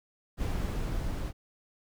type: noise with level ramp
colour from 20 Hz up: brown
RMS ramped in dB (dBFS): -30 to -34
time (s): 0.37-1.33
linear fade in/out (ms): 50
effects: none